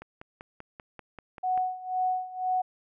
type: click train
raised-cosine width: 0.5 ms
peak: -27 dBFS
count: 9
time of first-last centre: 0.02-1.576 s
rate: 5.14 Hz
type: tone with tremolo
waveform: sine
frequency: 740 Hz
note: F#5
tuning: in tune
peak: -23 dBFS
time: 1.43-2.62 s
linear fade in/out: 10 ms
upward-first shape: sine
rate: 2 Hz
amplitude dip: 85%
effects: none